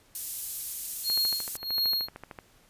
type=high-pass noise; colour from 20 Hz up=pink; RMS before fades=-34 dBFS; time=0.15-1.57 s; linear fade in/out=2 ms; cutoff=11000 Hz; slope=12 dB/octave
type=tone with tremolo; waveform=square; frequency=4281 Hz; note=C8; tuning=39 cents sharp; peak=-24 dBFS; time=1.03-2.09 s; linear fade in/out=50 ms; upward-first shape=sine; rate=1.5 Hz; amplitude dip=100%
type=click train; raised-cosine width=0.5 ms; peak=-25 dBFS; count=18; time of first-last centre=1.1-2.388 s; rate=13.2 Hz
effects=pink hiss -61 dBFS RMS until 2.69 s + resampled to 32000 Hz